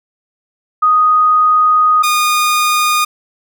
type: tone pair in turn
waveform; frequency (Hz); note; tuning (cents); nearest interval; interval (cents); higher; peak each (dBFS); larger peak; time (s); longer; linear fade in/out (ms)
sine / sawtooth; 1244.5 / 1224.5; D#6 / D#6; 0 / -28; unison; 28; first; -7; neither; 0.82-2.03 / 2.03-3.05; first; 10
effects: none